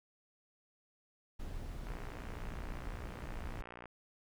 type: noise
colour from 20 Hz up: brown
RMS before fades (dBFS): -43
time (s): 1.39-3.62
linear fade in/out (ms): 10
type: click train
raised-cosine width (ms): 0.5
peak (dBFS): -33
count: 120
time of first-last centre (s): 1.87-3.857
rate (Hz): 59.9
effects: none